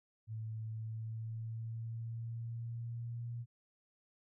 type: tone with pitch glide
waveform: sine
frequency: 110.5 to 118.43 Hz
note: A2 to A#2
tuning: +8 to +28 cents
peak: -39 dBFS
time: 0.27-3.46 s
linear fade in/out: 50 ms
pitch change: +120 cents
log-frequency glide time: 0.69-3.32 s
effects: none